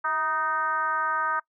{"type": "tone with frequency modulation", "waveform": "sine", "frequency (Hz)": 1244.5, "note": "D#6", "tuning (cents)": 0, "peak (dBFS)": -23, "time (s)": [0.04, 1.4], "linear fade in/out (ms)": 10, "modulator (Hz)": 300, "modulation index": 1.2, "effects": ["noise-tail reverb RT60 0.1 s tail -23 dB re dry"]}